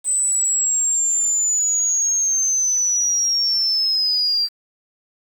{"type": "linear sweep", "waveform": "sine", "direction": "down", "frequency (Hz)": [8100, 4699], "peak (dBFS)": -16, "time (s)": [0.04, 4.49], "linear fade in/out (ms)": 50, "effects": ["7-bit"]}